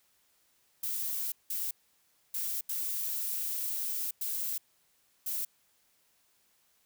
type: noise bursts at uneven times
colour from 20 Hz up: violet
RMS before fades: -34 dBFS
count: 6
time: 0.83-1.32 / 1.5-1.71 / 2.34-2.61 / 2.69-4.11 / 4.21-4.58 / 5.26-5.45 s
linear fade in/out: 5 ms
effects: white hiss -70 dBFS RMS until 6.85 s